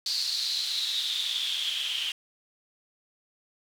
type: noise with band-pass filter sweep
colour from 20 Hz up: white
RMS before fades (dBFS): -30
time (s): 0.06-2.12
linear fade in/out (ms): 2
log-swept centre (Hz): 4500 to 3000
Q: 8.9
effects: none